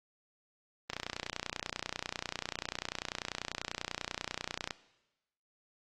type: click train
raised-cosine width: 0.2 ms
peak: -17 dBFS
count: 116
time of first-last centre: 0.9-4.708 s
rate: 30.2 Hz
effects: noise-tail reverb RT60 1.0 s tail -18 dB re dry + Opus 24 kbps